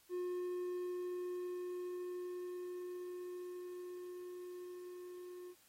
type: tone with level ramp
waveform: triangle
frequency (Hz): 358.9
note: F4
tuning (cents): +47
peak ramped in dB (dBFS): -35 to -46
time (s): 0.09-5.55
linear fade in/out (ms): 50
effects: white hiss -68 dBFS RMS until 5.68 s + AAC 48 kbps